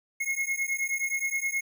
square beating tone pair, 2160 / 2169.5 Hz, C#7 / C#7, -45 / -38 cents, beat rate 9.5 Hz, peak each -31 dBFS, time 0.2-1.61 s, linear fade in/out 10 ms, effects 11-bit

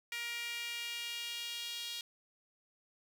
sawtooth tone with high-pass filter sweep, 471.6 Hz, A#4, 20 cents sharp, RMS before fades -41 dBFS, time 0.12-2.01 s, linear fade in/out 2 ms, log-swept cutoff 2200 to 3400 Hz, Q 3, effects none

